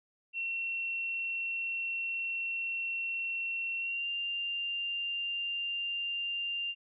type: tone with pitch glide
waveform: sine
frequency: 2719 to 2791 Hz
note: F7 to F7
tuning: -47 to -2 cents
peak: -32 dBFS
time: 0.33-6.75 s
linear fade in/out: 50 ms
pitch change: +45 cents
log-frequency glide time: 3.79-4.08 s
effects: none